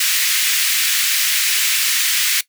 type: high-pass noise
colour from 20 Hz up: pink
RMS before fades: -17 dBFS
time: 0-2.41 s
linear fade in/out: 5 ms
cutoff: 1900 Hz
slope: 24 dB/octave
effects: noise-tail reverb RT60 0.1 s tail -18 dB re dry